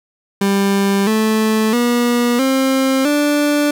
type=tone with pitch steps; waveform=30% pulse; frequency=197.9 / 218.3 / 240.8 / 265.7 / 293.1 Hz; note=G3 / A3 / B3 / C4 / D4; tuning=+17 / -13 / -44 / +27 / -3 cents; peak=-10 dBFS; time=0.41-3.71 s; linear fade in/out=5 ms; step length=660 ms; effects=none

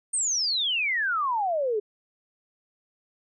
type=exponential sweep; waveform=sine; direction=down; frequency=8870 to 404.3 Hz; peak=-23 dBFS; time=0.13-1.8 s; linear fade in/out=10 ms; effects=none

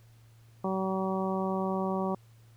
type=harmonic tone; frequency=190 Hz; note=F#3; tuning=46 cents sharp; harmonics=1 / 2 / 3 / 4 / 5 / 6; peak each=-31 / -34 / -36 / -37 / -38 / -39 dBFS; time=0.64-2.15 s; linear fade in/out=5 ms; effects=added 114 Hz sine -54 dBFS peak until 2.56 s + pink hiss -66 dBFS RMS until 2.56 s

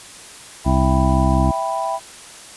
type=chord; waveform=sine; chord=E minor; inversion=none; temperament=equal; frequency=659.3 / 784 / 987.8 Hz; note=E5 / G5 / B5; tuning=0 / 0 / 0 cents; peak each=-24 dBFS; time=0.64-2 s; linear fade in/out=50 ms
type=harmonic tone; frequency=65.4 Hz; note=C2; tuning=in tune; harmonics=1 / 2 / 3 / 4 / 5; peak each=-17 / -20 / -22 / -23 / -24 dBFS; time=0.65-1.52 s; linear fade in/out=20 ms
effects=white hiss -39 dBFS RMS until 2.56 s + resampled to 24000 Hz

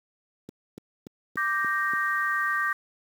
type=click train; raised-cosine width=3 ms; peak=-24 dBFS; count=6; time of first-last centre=0.49-1.935 s; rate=3.46 Hz
type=chord; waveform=sine; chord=G minor; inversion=second; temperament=equal; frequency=1174.7 / 1568 / 1864.7 Hz; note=D6 / G6 / Bb6; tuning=0 / 0 / 0 cents; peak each=-28 dBFS; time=1.37-2.73 s; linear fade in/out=5 ms
effects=high-pass 200 Hz 12 dB/octave + 8-bit

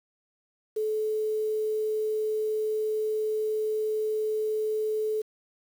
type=tone with quantisation; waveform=sine; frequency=431.5 Hz; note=A4; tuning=34 cents flat; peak=-25 dBFS; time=0.76-5.22 s; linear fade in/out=10 ms; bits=8; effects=none

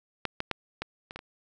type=clicks; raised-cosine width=0.3 ms; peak=-12 / -14 / -12 / -16 / -24 / -22 / -27 dBFS; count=7; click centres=0.253 / 0.404 / 0.513 / 0.82 / 1.109 / 1.16 / 1.191 s; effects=none

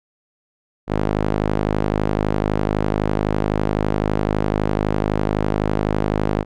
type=tone with band-pass filter; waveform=sawtooth; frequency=51.91 Hz; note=G#1; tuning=in tune; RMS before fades=-20 dBFS; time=0.87-6.45 s; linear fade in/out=50 ms; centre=440 Hz; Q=0.55; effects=none

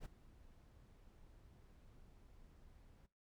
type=noise with ADSR envelope; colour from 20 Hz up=brown; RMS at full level=-45 dBFS; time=0-3.07 s; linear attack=53 ms; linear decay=13 ms; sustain=-18 dB; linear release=19 ms; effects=noise-tail reverb RT60 0.3 s tail -20 dB re dry

